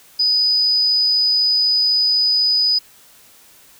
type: tone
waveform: sine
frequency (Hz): 4978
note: D#8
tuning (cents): 0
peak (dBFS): -13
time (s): 0.19-2.79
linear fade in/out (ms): 10
effects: white hiss -48 dBFS RMS until 3.79 s